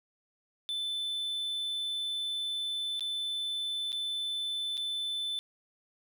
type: tone with dropouts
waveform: triangle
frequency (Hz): 3520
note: A7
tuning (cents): 0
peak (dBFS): -30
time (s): 0.69-5.39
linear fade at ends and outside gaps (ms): 0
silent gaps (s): 2.995-3.007 / 3.92-3.928 / 4.771-4.777
effects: none